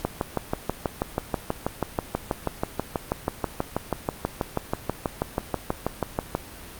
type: click train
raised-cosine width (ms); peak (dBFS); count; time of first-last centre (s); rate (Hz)
1; -9; 40; 0.05-6.35; 6.19
effects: pink hiss -42 dBFS RMS until 6.79 s + Opus 48 kbps